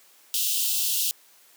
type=high-pass noise; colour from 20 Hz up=white; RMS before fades=-25 dBFS; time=0.34-1.11 s; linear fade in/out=0 ms; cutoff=2700 Hz; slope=96 dB/octave; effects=white hiss -56 dBFS RMS until 1.56 s + high-pass 300 Hz 12 dB/octave